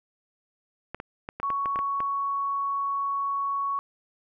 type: clicks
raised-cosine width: 0.5 ms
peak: -19 dBFS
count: 9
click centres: 0.946 / 1.001 / 1.289 / 1.4 / 1.503 / 1.658 / 1.759 / 1.79 / 2.004 s
type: tone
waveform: sine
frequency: 1114 Hz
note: C#6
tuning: 8 cents sharp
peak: -25 dBFS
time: 1.43-3.79 s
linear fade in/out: 0 ms
effects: none